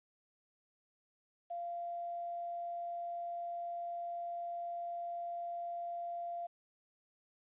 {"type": "tone with quantisation", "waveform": "sine", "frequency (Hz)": 691, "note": "F5", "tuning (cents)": -19, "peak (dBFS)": -38, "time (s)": [1.5, 6.47], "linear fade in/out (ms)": 10, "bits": 11, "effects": ["resampled to 8000 Hz"]}